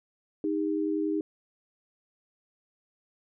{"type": "tone pair together", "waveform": "sine", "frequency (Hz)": [311.8, 402.6], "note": ["D#4", "G4"], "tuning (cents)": [4, 46], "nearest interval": "major third", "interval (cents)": 442, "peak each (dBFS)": [-27, -31], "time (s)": [0.44, 1.21], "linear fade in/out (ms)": 2, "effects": []}